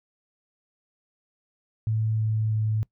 sine tone with pitch steps, 110 / 109.3 / 108.61 Hz, A2 / A2 / A2, 0 / -11 / -22 cents, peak -22 dBFS, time 1.87-2.83 s, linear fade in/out 0 ms, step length 320 ms, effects noise-tail reverb RT60 0.1 s tail -22 dB re dry

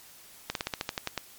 slowing click train, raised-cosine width 0.2 ms, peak -12 dBFS, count 10, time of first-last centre 0.5-1.177 s, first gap 52 ms, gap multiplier 1.09, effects white hiss -52 dBFS RMS until 1.38 s + MP3 96 kbps

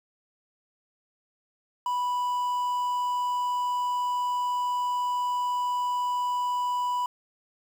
triangle tone with quantisation, 986 Hz, B5, 3 cents flat, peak -23 dBFS, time 1.86-7.06 s, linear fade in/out 2 ms, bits 8, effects none

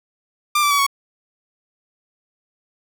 sawtooth tone with pitch steps, 1191 / 1164.5 / 1138.5 / 1113.2 Hz, D6 / D6 / C#6 / C#6, +24 / -15 / +46 / +7 cents, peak -11 dBFS, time 0.55-0.866 s, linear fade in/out 5 ms, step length 79 ms, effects none

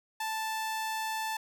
sawtooth tone, 880 Hz, A5, in tune, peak -28 dBFS, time 0.2-1.37 s, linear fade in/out 5 ms, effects none

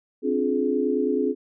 sine chord, D half-diminished seventh, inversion third, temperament just, 264.3 / 293.7 / 352.4 / 422.9 Hz, C4 / D4 / F4 / Ab4, +18 / 0 / +16 / +31 cents, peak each -25 / -28 / -28 / -24 dBFS, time 0.22-1.35 s, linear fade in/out 50 ms, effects none

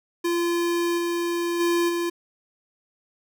square tone with level steps, 343.6 Hz, F4, 28 cents flat, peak -22 / -24 / -20 / -24 dBFS, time 0.24-2.1 s, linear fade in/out 10 ms, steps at 0.97 / 1.59 / 1.88 s, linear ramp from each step 20 ms, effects none

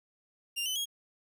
sawtooth tone with pitch steps, 2794 / 3029 / 3284 Hz, F7 / F#7 / G#7, 0 / +40 / -20 cents, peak -28 dBFS, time 0.56-0.857 s, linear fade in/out 20 ms, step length 99 ms, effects none

